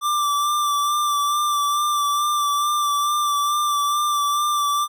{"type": "tone with vibrato", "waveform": "square", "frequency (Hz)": 1174.7, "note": "D6", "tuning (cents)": 0, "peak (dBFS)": -19, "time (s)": [0.01, 4.88], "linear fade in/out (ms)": 50, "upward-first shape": "sine", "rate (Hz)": 2.3, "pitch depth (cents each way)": 25, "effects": []}